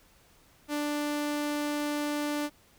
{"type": "tone", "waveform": "sawtooth", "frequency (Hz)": 294.5, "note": "D4", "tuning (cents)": 5, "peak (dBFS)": -25, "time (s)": [0.68, 2.5], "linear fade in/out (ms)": 50, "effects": ["pink hiss -61 dBFS RMS until 2.78 s"]}